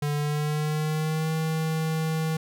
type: tone with pitch glide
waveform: square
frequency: 146.83 to 159.2 Hz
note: D3 to D#3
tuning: 0 to +40 cents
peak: -25 dBFS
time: 0.02-2.37 s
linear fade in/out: 5 ms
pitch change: +140 cents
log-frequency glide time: 0.14-1.32 s
effects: none